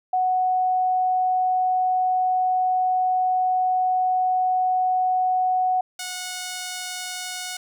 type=tone pair in turn; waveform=sine / 5% pulse; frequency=740 / 731.5 Hz; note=F#5 / F#5; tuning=0 / -20 cents; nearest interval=unison; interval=20 cents; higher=first; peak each=-18 dBFS; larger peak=neither; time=0.13-5.81 / 5.99-7.57 s; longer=first; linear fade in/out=5 ms; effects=none